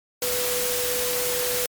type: tone in noise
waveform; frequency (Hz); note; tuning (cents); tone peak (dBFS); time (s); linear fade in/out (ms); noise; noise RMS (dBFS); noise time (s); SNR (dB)
sine; 493.9; B4; 0; -27; 0.22-1.66; 2; white; -26; 0.22-1.66; -4
effects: MP3 96 kbps